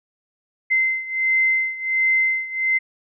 sine beating tone pair, 2070 / 2071.4 Hz, C7 / C7, -19 / -18 cents, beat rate 1.4 Hz, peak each -19 / -22 dBFS, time 0.7-2.79 s, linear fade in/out 20 ms, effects none

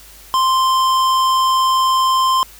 sine tone with tanh clipping, 1045 Hz, C6, 2 cents flat, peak -14 dBFS, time 0.34-2.43 s, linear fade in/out 0 ms, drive 17 dB, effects added 50 Hz sine -45 dBFS peak until 2.59 s + white hiss -42 dBFS RMS until 2.59 s

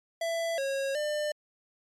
square tone with pitch steps, 666 / 546 / 600 Hz, E5 / C#5 / D5, +18 / -26 / +37 cents, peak -29 dBFS, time 0.21-1.32 s, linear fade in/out 5 ms, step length 370 ms, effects low-pass 10000 Hz 12 dB/octave + MP3 96 kbps

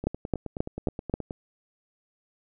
two click trains, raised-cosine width 2 ms, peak -20 / -11 dBFS, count 13 / 5, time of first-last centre 0.04-1.308 / 0.07-1.14 s, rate 9.46 / 3.74 Hz, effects none

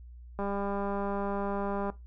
click train, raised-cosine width 1 ms, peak -21 dBFS, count 303, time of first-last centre 0.39-1.9 s, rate 200 Hz, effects noise-tail reverb RT60 0.2 s tail -17 dB re dry + added 60 Hz sine -45 dBFS peak until 2.06 s

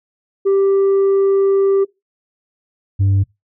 sine tone pair in turn, 392 / 98 Hz, G4 / G2, 0 / 0 cents, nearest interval 2 octaves, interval 2400 cents, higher first, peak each -8 dBFS, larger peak neither, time 0.45-1.85 / 2.99-3.24 s, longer first, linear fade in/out 20 ms, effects noise-tail reverb RT60 0.2 s tail -23 dB re dry + tanh soft clip ceiling -10 dBFS

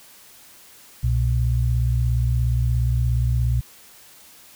sine tone pair together, 63.5 / 120.5 Hz, B1 / B2, +49 / -42 cents, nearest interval major seventh, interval 1109 cents, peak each -20 dBFS, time 1.03-3.61 s, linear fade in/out 10 ms, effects white hiss -48 dBFS RMS until 4.55 s

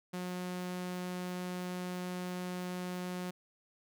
sawtooth tone, 180.6 Hz, F#3, 42 cents flat, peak -33 dBFS, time 0.13-3.31 s, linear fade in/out 10 ms, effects none

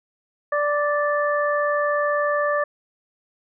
harmonic tone, 586 Hz, D5, 4 cents flat, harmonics 1 / 2 / 3, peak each -21 / -24 / -26 dBFS, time 0.52-2.64 s, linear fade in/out 5 ms, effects none

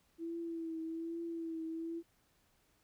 sine tone with vibrato, 329.7 Hz, E4, in tune, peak -38 dBFS, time 0.18-2.03 s, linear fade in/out 50 ms, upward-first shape triangle, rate 1.2 Hz, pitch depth 42 cents each way, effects pink hiss -73 dBFS RMS until 2.83 s

